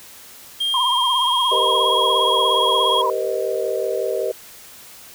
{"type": "tone with pitch glide", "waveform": "triangle", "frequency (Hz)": [3212, 3285], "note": ["G7", "G#7"], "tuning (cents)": [41, -20], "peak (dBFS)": -17, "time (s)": [0.6, 3.02], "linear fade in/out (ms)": 10, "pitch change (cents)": 39, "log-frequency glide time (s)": [1.06, 1.88]}
{"type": "tone with vibrato", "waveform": "sine", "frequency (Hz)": 1007, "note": "B5", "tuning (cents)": 33, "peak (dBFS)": -18, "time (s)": [0.74, 3.1], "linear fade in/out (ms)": 2, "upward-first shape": "triangle", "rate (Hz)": 17, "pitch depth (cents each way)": 120}
{"type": "chord", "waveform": "sine", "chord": "C minor seventh", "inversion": "second", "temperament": "equal with one note detuned", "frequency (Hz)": [392, 466.2, 511.6, 622.3], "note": ["G4", "Bb4", "C5", "Eb5"], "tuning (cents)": [0, 0, -39, 0], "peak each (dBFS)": -25, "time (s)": [1.51, 4.32], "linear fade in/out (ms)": 10}
{"effects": ["white hiss -42 dBFS RMS until 5.14 s"]}